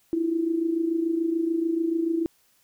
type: tone with amplitude modulation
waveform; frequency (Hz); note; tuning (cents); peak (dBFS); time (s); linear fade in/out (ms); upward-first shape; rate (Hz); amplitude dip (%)
sine; 330.5; E4; +5; -19; 0.13-2.26; 0; sine; 26.9; 65
effects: white hiss -64 dBFS RMS until 2.63 s